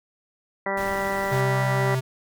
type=harmonic tone; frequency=196 Hz; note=G3; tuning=in tune; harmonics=1 / 2 / 3 / 4 / 5 / 6 / 7 / 8 / 9 / 10; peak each=-35 / -32 / -29 / -32 / -31 / -38 / -36 / -40 / -41 / -30 dBFS; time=0.66-1.95 s; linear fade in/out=2 ms
type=noise; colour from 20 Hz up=pink; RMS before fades=-38 dBFS; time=0.77-1.41 s; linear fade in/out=5 ms
type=tone; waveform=square; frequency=130 Hz; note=C3; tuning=11 cents flat; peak=-23 dBFS; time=1.31-2.01 s; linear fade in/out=20 ms
effects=none